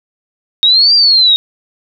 sine exponential two-way sweep, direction up then down, 3729 to 4790 to 3729 Hz, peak -5 dBFS, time 0.63-1.36 s, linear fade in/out 0 ms, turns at 0.94 s, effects none

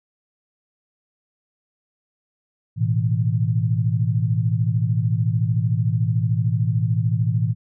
sine chord, A suspended second, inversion none, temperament equal with one note detuned, 110 / 123.47 / 162.26 Hz, A2 / B2 / E3, 0 / 0 / -27 cents, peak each -20 / -22 / -24 dBFS, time 2.76-7.55 s, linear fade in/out 50 ms, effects none

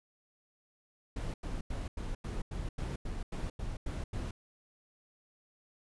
brown noise bursts, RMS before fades -37 dBFS, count 12, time 1.16-4.31 s, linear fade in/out 5 ms, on 180 ms, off 90 ms, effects resampled to 24000 Hz

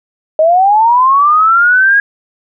sine linear sweep, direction up, 614 to 1654 Hz, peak -5 dBFS, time 0.39-2 s, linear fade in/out 2 ms, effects none

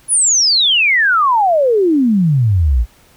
sine exponential sweep, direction down, 10548 to 52.9 Hz, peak -9 dBFS, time 0.08-2.86 s, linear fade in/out 50 ms, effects pink hiss -49 dBFS RMS until 3.16 s

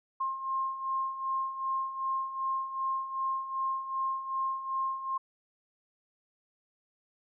sine beating tone pair, 1062 / 1064.6 Hz, C6 / C6, +25 / +30 cents, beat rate 2.6 Hz, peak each -37 / -31 dBFS, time 0.2-5.18 s, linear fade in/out 10 ms, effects none

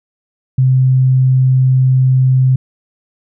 sine tone, 130 Hz, C3, 11 cents flat, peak -7 dBFS, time 0.58-2.56 s, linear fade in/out 5 ms, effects none

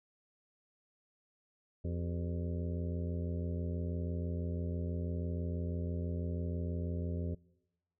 harmonic tone with a mistuned harmonic, 86.1 Hz, F2, 24 cents flat, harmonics 1 / 2 / 3 / 4 / 5 / 6 / 7, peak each -35 / -41 / -45 / -47 / -49 / -51 / -52 dBFS, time 1.84-7.35 s, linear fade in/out 10 ms, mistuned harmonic 4, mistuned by +130 cents, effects noise-tail reverb RT60 1.0 s tail -24 dB re dry

